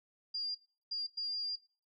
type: tone bursts at uneven times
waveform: sine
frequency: 4802 Hz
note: D8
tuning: 38 cents sharp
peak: -34 dBFS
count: 3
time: 0.34-0.55 / 0.91-1.07 / 1.17-1.56 s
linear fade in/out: 10 ms
effects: noise-tail reverb RT60 0.4 s tail -21 dB re dry